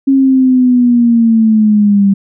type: linear sweep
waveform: sine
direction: down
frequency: 273.1 to 195.4 Hz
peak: -5 dBFS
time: 0.07-2.14 s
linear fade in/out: 10 ms
effects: none